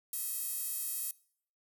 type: tone with high-pass filter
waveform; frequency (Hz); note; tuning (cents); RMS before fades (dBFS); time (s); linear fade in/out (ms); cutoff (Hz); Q
sawtooth; 641; E5; -49; -37; 0.13-1.11; 2; 11000; 1.5
effects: noise-tail reverb RT60 0.6 s tail -23 dB re dry